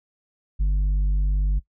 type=tone with tanh clipping; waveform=sine; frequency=49.05 Hz; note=G1; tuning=2 cents sharp; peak=-19 dBFS; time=0.59-1.6 s; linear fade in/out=20 ms; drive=5 dB; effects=noise-tail reverb RT60 0.1 s tail -19 dB re dry